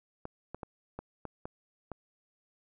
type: clicks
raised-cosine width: 1 ms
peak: -25 dBFS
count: 7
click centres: 0.254 / 0.546 / 0.632 / 0.99 / 1.253 / 1.455 / 1.917 s
effects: none